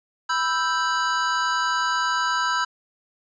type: chord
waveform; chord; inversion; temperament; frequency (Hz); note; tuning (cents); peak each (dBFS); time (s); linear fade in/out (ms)
square; E minor; second; equal; 987.8 / 1318.5 / 1568; B5 / E6 / G6; 0 / 0 / 0; -26; 0.29-2.65; 10
effects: resampled to 16000 Hz + 9-bit